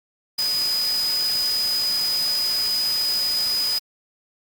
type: tone in noise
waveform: sine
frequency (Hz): 4978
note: D#8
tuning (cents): 0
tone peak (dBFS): -20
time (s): 0.38-3.79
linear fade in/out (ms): 10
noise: white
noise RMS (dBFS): -31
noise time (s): 0.38-3.79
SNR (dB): +8
effects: Opus 48 kbps